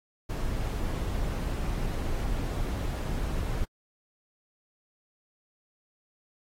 brown noise, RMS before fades -30 dBFS, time 0.29-3.65 s, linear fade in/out 10 ms, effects AAC 48 kbps

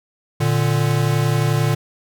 square tone pair together, 116.54 / 147.88 Hz, A#2 / D3, 0 / +12 cents, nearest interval major third, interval 412 cents, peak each -19 dBFS, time 0.4-1.75 s, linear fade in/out 10 ms, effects none

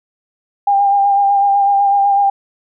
sine tone with vibrato, 800 Hz, G5, 35 cents sharp, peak -9 dBFS, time 0.67-2.3 s, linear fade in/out 5 ms, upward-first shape sine, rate 8 Hz, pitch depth 24 cents each way, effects none

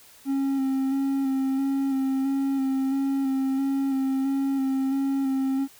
triangle tone with vibrato, 270 Hz, C#4, 45 cents flat, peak -20 dBFS, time 0.25-5.68 s, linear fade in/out 50 ms, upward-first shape square, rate 1.5 Hz, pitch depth 19 cents each way, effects white hiss -52 dBFS RMS until 5.79 s

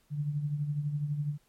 sine tone with tremolo, 146.83 Hz, D3, in tune, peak -26 dBFS, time 0.1-1.38 s, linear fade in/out 50 ms, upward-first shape triangle, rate 12 Hz, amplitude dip 65%, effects pink hiss -69 dBFS RMS until 1.48 s + MP3 64 kbps

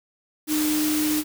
sine tone in noise, 304.8 Hz, D#4, 36 cents flat, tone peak -21 dBFS, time 0.47-1.24 s, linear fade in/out 50 ms, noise white, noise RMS -28 dBFS, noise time 0.47-1.24 s, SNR +4 dB, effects none

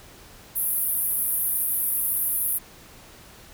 pink band-pass noise, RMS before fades -25 dBFS, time 0.55-2.59 s, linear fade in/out 20 ms, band 10000 to 16000 Hz, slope 96 dB/octave, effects pink hiss -48 dBFS RMS until 3.53 s

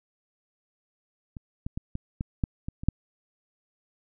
clicks, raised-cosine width 5 ms, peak -26 / -20 / -19 / -19 / -17 / -12 / -20 / -25 / -7 dBFS, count 9, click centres 1.368 / 1.665 / 1.775 / 1.954 / 2.209 / 2.438 / 2.685 / 2.835 / 2.886 s, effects none

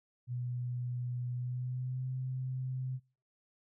sine tone with pitch glide, 123.2 to 129.25 Hz, B2 to C3, -4 to -21 cents, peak -34 dBFS, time 0.27-3 s, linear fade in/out 50 ms, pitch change +83 cents, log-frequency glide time 1.33-2.1 s, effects noise-tail reverb RT60 0.4 s tail -26 dB re dry

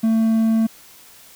triangle tone with hard clipping, 223.5 Hz, A3, 27 cents sharp, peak -15 dBFS, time 0.03-0.67 s, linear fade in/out 10 ms, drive 6 dB, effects white hiss -46 dBFS RMS until 1.35 s

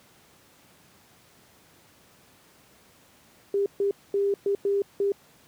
sine tone bursts at uneven times, 399.8 Hz, G4, 34 cents sharp, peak -21 dBFS, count 6, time 3.54-3.66 / 3.8-3.91 / 4.14-4.34 / 4.46-4.55 / 4.65-4.82 / 5-5.12 s, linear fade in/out 2 ms, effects pink hiss -57 dBFS RMS until 5.47 s + high-pass 100 Hz 12 dB/octave

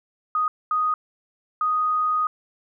sine tone bursts at uneven times, 1244.5 Hz, D#6, in tune, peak -19 dBFS, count 3, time 0.35-0.48 / 0.71-0.94 / 1.61-2.27 s, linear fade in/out 2 ms, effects none

